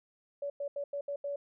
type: tone bursts at uneven times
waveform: sine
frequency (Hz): 569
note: C#5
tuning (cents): +45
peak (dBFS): -33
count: 6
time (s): 0.42-0.5 / 0.6-0.68 / 0.76-0.84 / 0.93-1.01 / 1.08-1.16 / 1.24-1.36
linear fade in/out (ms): 5
effects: none